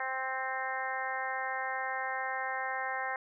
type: harmonic tone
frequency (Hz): 262.2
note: C4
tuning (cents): +4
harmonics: 2 / 3 / 4 / 5 / 6 / 7 / 8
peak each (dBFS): -43 / -37 / -40 / -44 / -40 / -38 / -44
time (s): 0-3.16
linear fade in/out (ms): 2
effects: none